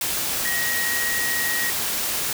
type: tone in noise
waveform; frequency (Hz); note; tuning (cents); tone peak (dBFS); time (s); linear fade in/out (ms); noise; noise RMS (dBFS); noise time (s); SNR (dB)
sine; 1894; A#6; +27; -24; 0.45-1.7; 2; white; -25; 0.01-2.33; -2
effects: none